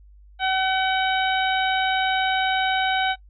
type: harmonic tone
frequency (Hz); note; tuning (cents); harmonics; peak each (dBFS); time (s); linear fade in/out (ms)
758; F#5; +42; 1 / 2 / 3 / 4 / 5; -22 / -25 / -30 / -29 / -31; 0.39-3.16; 50
effects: noise-tail reverb RT60 0.1 s tail -20 dB re dry + added 50 Hz sine -46 dBFS peak until 3.29 s